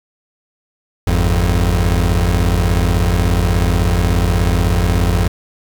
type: tone pair together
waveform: 30% pulse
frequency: 51.73 / 87 Hz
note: G#1 / F2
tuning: -6 / -6 cents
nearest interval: major sixth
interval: 900 cents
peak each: -12 / -12 dBFS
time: 1.07-5.28 s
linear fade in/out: 5 ms
effects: 7-bit